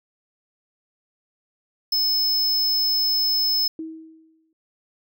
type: tone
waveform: square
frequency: 5210 Hz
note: E8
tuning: 21 cents flat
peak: -19 dBFS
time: 1.92-3.68 s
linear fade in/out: 5 ms
type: tone with exponential decay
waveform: sine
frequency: 320.6 Hz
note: E4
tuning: 48 cents flat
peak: -27 dBFS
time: 3.79-4.53 s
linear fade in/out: 2 ms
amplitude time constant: 160 ms
effects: none